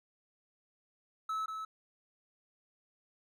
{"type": "tone with echo", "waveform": "triangle", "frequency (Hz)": 1300, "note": "E6", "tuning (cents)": -24, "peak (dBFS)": -31, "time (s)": [1.29, 1.46], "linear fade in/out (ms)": 5, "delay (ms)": 190, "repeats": 1, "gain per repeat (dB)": -5, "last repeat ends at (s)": 1.65, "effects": []}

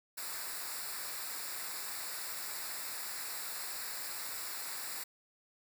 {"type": "noise with comb filter", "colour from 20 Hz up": "white", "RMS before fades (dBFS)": -41, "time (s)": [0.17, 5.04], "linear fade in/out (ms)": 10, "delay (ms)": 0.32, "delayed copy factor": -0.75, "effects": []}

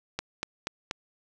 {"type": "click train", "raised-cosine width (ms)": 0.2, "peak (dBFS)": -13, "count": 4, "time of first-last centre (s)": [0.19, 0.911], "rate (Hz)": 4.16, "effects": []}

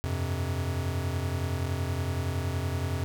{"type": "chord", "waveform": "square", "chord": "F suspended second", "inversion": "none", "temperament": "equal", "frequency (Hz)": [87.31, 98, 130.81], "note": ["F2", "G2", "C3"], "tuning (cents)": [0, 0, 0], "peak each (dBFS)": [-31, -36, -34], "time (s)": [0.04, 3.04], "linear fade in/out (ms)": 0, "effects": []}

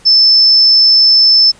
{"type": "tone", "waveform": "sine", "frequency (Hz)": 5274, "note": "E8", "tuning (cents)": 0, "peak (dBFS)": -4, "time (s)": [0.05, 1.52], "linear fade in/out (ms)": 20, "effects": ["pink hiss -43 dBFS RMS until 1.59 s", "resampled to 22050 Hz"]}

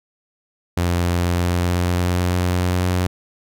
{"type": "tone with pitch glide", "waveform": "sawtooth", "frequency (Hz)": [87.31, 90.44], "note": ["F2", "F#2"], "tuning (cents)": [0, -39], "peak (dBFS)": -13, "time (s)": [0.77, 3.07], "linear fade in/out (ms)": 5, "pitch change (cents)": 61, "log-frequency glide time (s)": [1.15, 2.86], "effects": []}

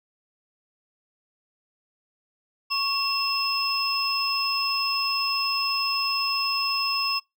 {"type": "tone cluster", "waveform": "triangle", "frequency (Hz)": [1103, 2706, 5180], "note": ["C#6", "E7", "E8"], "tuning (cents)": [-9, 45, -31], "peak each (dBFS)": [-27, -28, -24], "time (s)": [2.7, 7.2], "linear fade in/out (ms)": 20, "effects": ["noise-tail reverb RT60 0.2 s tail -25 dB re dry"]}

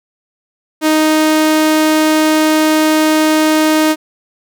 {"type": "tone", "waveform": "sawtooth", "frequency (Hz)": 311.1, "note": "D#4", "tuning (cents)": 0, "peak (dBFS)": -5, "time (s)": [0.81, 3.96], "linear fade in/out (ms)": 50, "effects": []}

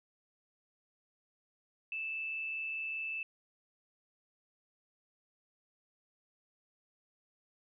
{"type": "tone with amplitude modulation", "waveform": "sine", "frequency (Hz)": 2637, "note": "E7", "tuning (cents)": 0, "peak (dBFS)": -34, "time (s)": [1.92, 3.23], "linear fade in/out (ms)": 2, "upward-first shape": "sine", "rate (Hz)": 145, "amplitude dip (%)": 35, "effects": []}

